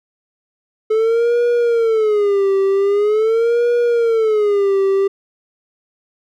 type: tone with vibrato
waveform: triangle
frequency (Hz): 431.9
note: A4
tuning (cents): -32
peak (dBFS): -10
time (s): 0.9-5.08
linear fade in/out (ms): 10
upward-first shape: sine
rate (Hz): 0.44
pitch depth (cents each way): 180
effects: none

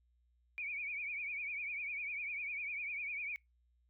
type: tone with vibrato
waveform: sine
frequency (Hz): 2349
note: D7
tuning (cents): 0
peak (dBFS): -38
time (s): 0.58-3.36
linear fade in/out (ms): 0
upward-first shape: triangle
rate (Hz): 10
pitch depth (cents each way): 120
effects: noise-tail reverb RT60 0.2 s tail -25 dB re dry + added 60 Hz sine -70 dBFS peak until 3.89 s

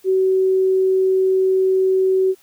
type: tone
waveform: sine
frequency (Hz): 378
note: F#4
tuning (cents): +37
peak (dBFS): -13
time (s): 0.04-2.35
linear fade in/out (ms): 50
effects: white hiss -54 dBFS RMS until 2.42 s

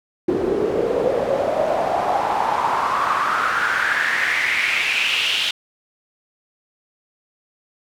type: noise with band-pass filter sweep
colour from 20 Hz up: pink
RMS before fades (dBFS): -20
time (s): 0.28-5.51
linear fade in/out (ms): 5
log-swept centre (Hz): 350 to 3200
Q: 5.2
effects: none

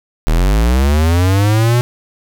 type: linear sweep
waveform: square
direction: up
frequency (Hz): 36.71 to 123.3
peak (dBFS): -10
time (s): 0.27-1.81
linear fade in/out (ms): 0
effects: none

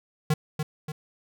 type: tone with echo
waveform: square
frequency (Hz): 153.2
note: D#3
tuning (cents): -27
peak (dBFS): -20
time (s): 0.3-0.34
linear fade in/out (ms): 5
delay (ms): 290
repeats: 2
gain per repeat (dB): -6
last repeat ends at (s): 0.92
effects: none

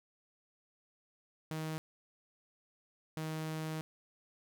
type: tone bursts at uneven times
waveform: sawtooth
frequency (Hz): 157.6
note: D#3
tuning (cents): +23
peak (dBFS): -33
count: 2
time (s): 1.51-1.78 / 3.17-3.81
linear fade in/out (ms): 0
effects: none

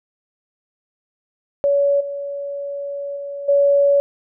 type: tone with level steps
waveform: sine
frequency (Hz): 565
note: C#5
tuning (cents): +33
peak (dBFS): -13 / -24 / -26 / -11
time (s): 1.64-4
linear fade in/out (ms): 0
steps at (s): 2 / 3.16 / 3.48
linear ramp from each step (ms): 10
effects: none

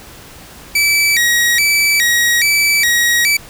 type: tone with vibrato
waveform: sawtooth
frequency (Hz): 2093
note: C7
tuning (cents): 0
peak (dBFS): -7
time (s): 0.75-3.37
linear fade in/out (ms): 5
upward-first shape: square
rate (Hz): 1.2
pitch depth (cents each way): 170
effects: pink hiss -37 dBFS RMS until 3.49 s

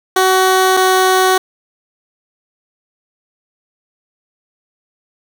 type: tone pair in turn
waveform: 15% pulse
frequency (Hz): 375.5 / 374.2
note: F#4 / F#4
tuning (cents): +26 / +20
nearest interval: unison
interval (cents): 6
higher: first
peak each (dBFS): -3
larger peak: neither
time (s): 0.16-0.77 / 0.77-1.38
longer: neither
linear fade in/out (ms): 5
effects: none

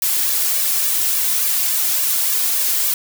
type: noise with flanger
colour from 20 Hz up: blue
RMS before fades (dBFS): -18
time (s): 0.02-2.94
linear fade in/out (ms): 2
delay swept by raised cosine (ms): 1.7 to 2.9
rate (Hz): 3.5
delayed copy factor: +0.9
effects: none

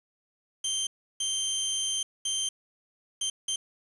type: tone bursts at uneven times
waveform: 20% pulse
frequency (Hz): 3136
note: G7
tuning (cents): 0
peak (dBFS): -22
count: 5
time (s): 0.64-0.87 / 1.2-2.03 / 2.25-2.49 / 3.21-3.3 / 3.48-3.56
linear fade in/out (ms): 5
effects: resampled to 24000 Hz + 8-bit

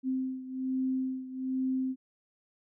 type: beating tone pair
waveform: sine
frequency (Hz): 260.2 / 261.4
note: C4 / C4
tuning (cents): -9 / -1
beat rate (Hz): 1.2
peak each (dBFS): -31 / -35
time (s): 0.03-1.96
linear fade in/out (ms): 50
effects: none

